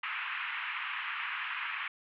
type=band-pass noise; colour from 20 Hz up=white; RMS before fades=-37 dBFS; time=0.03-1.88 s; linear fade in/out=5 ms; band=990 to 2800 Hz; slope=48 dB/octave; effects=none